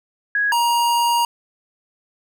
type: tone pair in turn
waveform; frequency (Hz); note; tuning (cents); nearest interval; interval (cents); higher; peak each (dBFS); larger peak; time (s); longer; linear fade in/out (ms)
sine / square; 1661.2 / 944.5; G#6 / A#5; 0 / +22; minor seventh; 978; first; -16; neither; 0.35-0.52 / 0.52-1.25; second; 2
effects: none